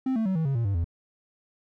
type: tone with pitch steps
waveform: triangle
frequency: 261.6 / 222.5 / 189.3 / 161.03 / 136.99 / 116.53 / 99.13 / 84.32 Hz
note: C4 / A3 / F#3 / E3 / C#3 / A#2 / G2 / E2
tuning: 0 / +20 / +40 / -40 / -20 / 0 / +20 / +40 cents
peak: -21 dBFS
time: 0.06-0.844 s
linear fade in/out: 5 ms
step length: 98 ms
effects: none